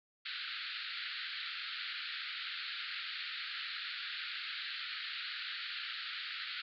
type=band-pass noise; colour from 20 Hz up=white; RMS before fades=-42 dBFS; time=0.25-6.62 s; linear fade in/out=10 ms; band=1300 to 4500 Hz; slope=96 dB/octave; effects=none